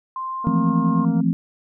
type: tone with pitch glide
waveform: sine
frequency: 1046.5 to 1067.9 Hz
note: C6 to C6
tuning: 0 to +35 cents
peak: -25 dBFS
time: 0.16-1.05 s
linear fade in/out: 2 ms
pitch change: +35 cents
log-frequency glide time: 0.3-0.68 s
type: harmonic tone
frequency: 233.1 Hz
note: A#3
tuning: in tune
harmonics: 1 / 2 / 3 / 4 / 5 / 6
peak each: -29 / -37 / -38 / -41 / -48 / -46 dBFS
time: 0.44-1.21 s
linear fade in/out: 5 ms
type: chord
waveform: sine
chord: F major seventh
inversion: third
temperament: equal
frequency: 164.81 / 174.61 / 220 / 261.6 Hz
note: E3 / F3 / A3 / C4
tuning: 0 / 0 / 0 / 0 cents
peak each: -22 dBFS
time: 0.47-1.33 s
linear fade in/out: 0 ms
effects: none